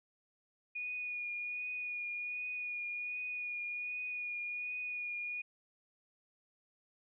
sine tone with vibrato, 2454 Hz, D#7, 25 cents flat, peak -37 dBFS, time 0.75-5.42 s, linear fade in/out 10 ms, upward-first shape triangle, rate 1.3 Hz, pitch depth 22 cents each way, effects none

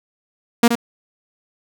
sawtooth tone with echo, 235.4 Hz, A#3, 17 cents sharp, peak -4 dBFS, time 0.63-0.68 s, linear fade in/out 5 ms, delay 74 ms, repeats 1, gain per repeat -8 dB, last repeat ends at 0.754 s, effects none

